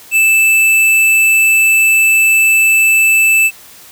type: tone with hard clipping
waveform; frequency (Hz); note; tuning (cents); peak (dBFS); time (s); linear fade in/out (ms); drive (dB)
sine; 2637; E7; 0; -8; 0.11-3.51; 50; 14
effects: white hiss -38 dBFS RMS until 3.91 s